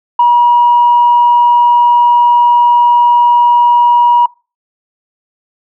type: tone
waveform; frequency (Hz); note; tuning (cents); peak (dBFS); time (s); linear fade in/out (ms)
sine; 960; B5; -49; -3; 0.19-4.26; 5
effects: noise-tail reverb RT60 0.3 s tail -23 dB re dry + tanh soft clip ceiling 0 dBFS